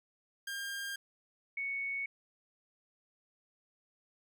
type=tone pair in turn; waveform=sawtooth / sine; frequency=1605 / 2219 Hz; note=G6 / C#7; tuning=+40 / +1 cents; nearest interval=tritone; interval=561 cents; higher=second; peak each=-34 / -34 dBFS; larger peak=neither; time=0.47-0.96 / 1.57-2.06 s; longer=neither; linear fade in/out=5 ms; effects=none